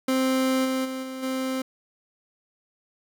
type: tone with level steps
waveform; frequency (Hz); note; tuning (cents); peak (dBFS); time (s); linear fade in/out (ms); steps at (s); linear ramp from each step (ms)
30% pulse; 261.6; C4; 0; -18 / -21 / -27 / -30 / -23; 0.08-1.62; 5; 0.64 / 0.84 / 1.02 / 1.22; 20
effects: none